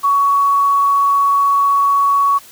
sine tone with quantisation, 1121 Hz, C#6, 19 cents sharp, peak -10 dBFS, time 0.03-2.39 s, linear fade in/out 20 ms, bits 6, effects white hiss -41 dBFS RMS until 2.51 s

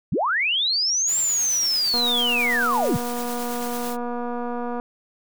sine linear two-way sweep, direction up then down, 93.2 to 7450 to 93.2 Hz, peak -19 dBFS, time 0.12-2.97 s, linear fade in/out 5 ms, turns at 1.18 s
white noise with tremolo, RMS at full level -34 dBFS, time 1.06-3.97 s, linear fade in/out 50 ms, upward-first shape sine, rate 9 Hz, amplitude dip 30%
click train, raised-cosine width 1 ms, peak -17 dBFS, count 690, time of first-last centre 1.94-4.799 s, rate 241 Hz
effects none

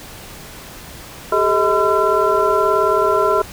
sine tone cluster, 391.6 / 430.3 / 634 / 1013 / 1356 Hz, G4 / A4 / D#5 / B5 / E6, -2 / -39 / +32 / +44 / +49 cents, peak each -19 dBFS, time 1.32-3.42 s, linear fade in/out 5 ms, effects pink hiss -36 dBFS RMS until 3.52 s

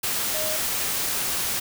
sine tone in noise, 622.3 Hz, D#5, in tune, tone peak -30 dBFS, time 0.34-0.57 s, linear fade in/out 10 ms, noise white, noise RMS -26 dBFS, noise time 0.03-1.6 s, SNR -7 dB, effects none

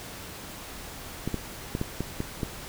clicks, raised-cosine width 3 ms, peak -15 dBFS, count 7, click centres 1.276 / 1.343 / 1.751 / 1.814 / 2.006 / 2.204 / 2.432 s, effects pink hiss -41 dBFS RMS until 2.68 s

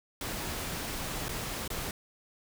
pink noise with dropouts, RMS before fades -36 dBFS, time 0.21-1.91 s, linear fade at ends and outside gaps 2 ms, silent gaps 1.284-1.291 / 1.678-1.702 s, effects none

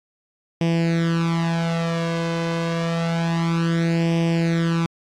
sawtooth tone with flanger, 166.8 Hz, E3, 21 cents sharp, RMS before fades -21 dBFS, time 0.61-4.86 s, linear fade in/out 2 ms, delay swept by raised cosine 0.36 to 1.96 ms, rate 0.28 Hz, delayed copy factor +0.85, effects low-pass 5000 Hz 12 dB/octave + AAC 64 kbps

